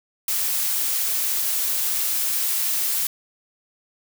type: noise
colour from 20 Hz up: blue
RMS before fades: -23 dBFS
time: 0.28-3.07 s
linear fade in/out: 2 ms
effects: none